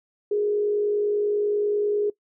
sine tone with frequency modulation, 415.3 Hz, G#4, in tune, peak -20 dBFS, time 0.31-2.1 s, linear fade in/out 5 ms, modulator 50.1 Hz, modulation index 0.36, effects noise-tail reverb RT60 0.1 s tail -20 dB re dry

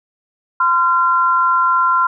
sine tone pair together, 1030 / 1373.8 Hz, C6 / F6, -28 / -29 cents, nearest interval perfect fourth, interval 499 cents, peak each -14 dBFS, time 0.6-2.07 s, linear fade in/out 5 ms, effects none

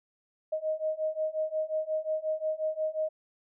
sine beating tone pair, 622.3 / 627.9 Hz, D#5 / D#5, 0 / +16 cents, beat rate 5.6 Hz, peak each -32 / -31 dBFS, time 0.52-3.09 s, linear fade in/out 10 ms, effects none

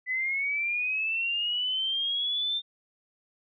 sine linear sweep, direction up, 1992 to 3603 Hz, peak -26 dBFS, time 0.06-2.62 s, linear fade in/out 50 ms, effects none

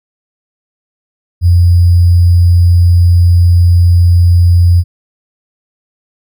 sine tone with sample-and-hold, 87.31 Hz, F2, in tune, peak -3 dBFS, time 1.41-4.84 s, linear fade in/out 50 ms, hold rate 4900 Hz, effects none

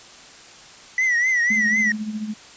triangle tone with vibrato, 1971 Hz, B6, 4 cents flat, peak -15 dBFS, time 0.98-1.92 s, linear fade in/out 2 ms, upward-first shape triangle, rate 4 Hz, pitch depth 110 cents each way
sine tone with tremolo, 214.3 Hz, A3, 45 cents flat, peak -22 dBFS, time 1.5-2.34 s, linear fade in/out 5 ms, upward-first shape triangle, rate 14 Hz, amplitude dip 70%
effects white hiss -44 dBFS RMS until 2.56 s + resampled to 16000 Hz

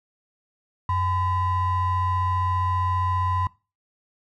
triangle ring-modulated tone, 460.5 Hz, A#4, 21 cents flat, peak -16 dBFS, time 0.89-3.47 s, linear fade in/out 2 ms, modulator 552 Hz, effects noise-tail reverb RT60 0.3 s tail -21 dB re dry

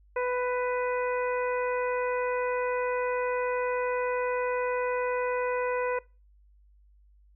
harmonic tone, 496.7 Hz, B4, 10 cents sharp, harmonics 1 / 2 / 3 / 4 / 5, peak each -27 / -33 / -37 / -39 / -41 dBFS, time 0.16-5.99 s, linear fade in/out 5 ms, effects noise-tail reverb RT60 0.3 s tail -23 dB re dry + added 50 Hz sine -56 dBFS peak until 7.35 s

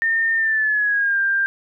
sine tone with pitch glide, 1816 to 1590.1 Hz, A#6 to G6, -46 to +24 cents, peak -16 dBFS, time 0.02-1.46 s, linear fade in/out 0 ms, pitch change -230 cents, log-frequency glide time 0.36-1.19 s, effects none

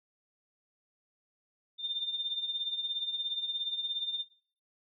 sine tone with tremolo, 3607 Hz, A7, 42 cents sharp, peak -29 dBFS, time 1.78-4.25 s, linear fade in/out 50 ms, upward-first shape triangle, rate 17 Hz, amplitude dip 80%, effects noise-tail reverb RT60 0.5 s tail -18 dB re dry

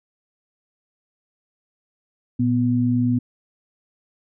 sine tone pair together, 117.2 / 246.6 Hz, A#2 / B3, +10 / -2 cents, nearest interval octave + minor second, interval 1288 cents, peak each -21 / -18 dBFS, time 2.39-3.19 s, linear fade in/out 10 ms, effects none

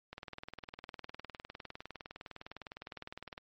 click train, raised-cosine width 0.3 ms, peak -28 dBFS, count 65, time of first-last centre 0.13-3.379 s, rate 19.7 Hz, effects MP3 32 kbps

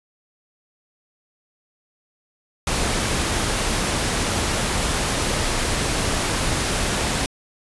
pink noise, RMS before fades -22 dBFS, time 2.67-7.26 s, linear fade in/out 2 ms, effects resampled to 24000 Hz

